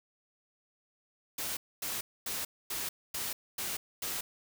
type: noise bursts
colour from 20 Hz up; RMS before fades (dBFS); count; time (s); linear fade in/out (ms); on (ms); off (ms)
white; -36; 7; 1.38-4.21; 5; 190; 250
effects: none